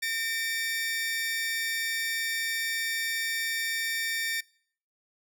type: tone pair together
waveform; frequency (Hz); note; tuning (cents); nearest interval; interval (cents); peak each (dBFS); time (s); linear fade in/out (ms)
sawtooth; 1818.4 / 2311; A#6 / D7; -43 / -28; major third; 415; -26 / -30; 0.02-4.41; 10
effects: noise-tail reverb RT60 0.6 s tail -25 dB re dry